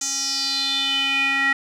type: tone with band-pass filter sweep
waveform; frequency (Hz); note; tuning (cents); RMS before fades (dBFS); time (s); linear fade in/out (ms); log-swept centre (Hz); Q
square; 273.2; C#4; -25; -22; 0.01-1.53; 5; 6600 to 1900; 5.7
effects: none